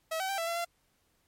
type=tone with pitch steps; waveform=sawtooth; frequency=645 / 762 / 784 / 665 / 678 / 686 Hz; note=E5 / G5 / G5 / E5 / E5 / F5; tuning=-38 / -49 / 0 / +15 / +49 / -31 cents; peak=-27 dBFS; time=0.11-0.65 s; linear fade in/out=10 ms; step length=90 ms; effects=pink hiss -72 dBFS RMS until 1.27 s + MP3 64 kbps